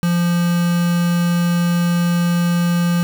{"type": "tone with quantisation", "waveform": "triangle", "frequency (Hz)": 173.2, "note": "F3", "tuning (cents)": -14, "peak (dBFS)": -12, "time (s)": [0.03, 3.03], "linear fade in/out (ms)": 0, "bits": 4, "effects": []}